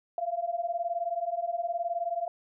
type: beating tone pair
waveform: sine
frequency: 676 / 695 Hz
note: E5 / F5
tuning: +43 / -9 cents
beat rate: 19 Hz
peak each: -32 / -31 dBFS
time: 0.18-2.28 s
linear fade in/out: 2 ms
effects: none